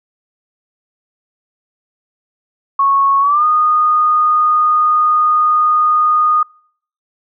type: tone with pitch glide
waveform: sine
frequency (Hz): 1103 to 1230.9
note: C#6 to D#6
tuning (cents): -9 to -19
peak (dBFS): -9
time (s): 2.79-6.43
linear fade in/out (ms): 5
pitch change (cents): +190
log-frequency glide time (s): 3.2-3.45
effects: noise-tail reverb RT60 0.6 s tail -26 dB re dry